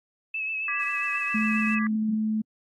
sine tone with vibrato, 2600 Hz, E7, 24 cents flat, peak -27 dBFS, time 0.34-1.79 s, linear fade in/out 5 ms, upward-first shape sine, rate 7.4 Hz, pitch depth 32 cents each way
sine chord, G# diminished, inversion second, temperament equal, 1174.7 / 1661.2 / 1975.5 Hz, D6 / G#6 / B6, 0 / 0 / 0 cents, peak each -33 dBFS, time 0.68-1.87 s, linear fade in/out 2 ms
violet noise, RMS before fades -41 dBFS, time 0.8-1.75 s, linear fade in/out 5 ms
sine tone, 217 Hz, A3, 24 cents flat, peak -23 dBFS, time 1.34-2.42 s, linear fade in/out 10 ms
effects low-pass 6000 Hz 12 dB/octave + AAC 32 kbps

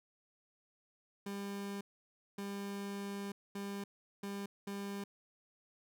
30% pulse tone bursts at uneven times, 199.9 Hz, G3, 34 cents sharp, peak -37 dBFS, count 5, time 1.26-1.81 / 2.38-3.32 / 3.55-3.84 / 4.23-4.46 / 4.67-5.04 s, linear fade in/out 5 ms, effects none

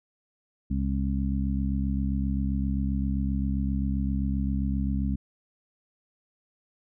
harmonic tone, 67.6 Hz, C#2, 43 cents flat, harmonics 1 / 2 / 3 / 4, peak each -27 / -33 / -29 / -34 dBFS, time 0.7-5.16 s, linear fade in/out 10 ms, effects none

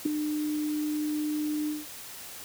sine tone with ADSR envelope, 301.7 Hz, D4, 47 cents sharp, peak -18 dBFS, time 0.05-1.86 s, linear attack 11 ms, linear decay 3 ms, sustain -9 dB, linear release 180 ms, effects white hiss -43 dBFS RMS until 2.44 s

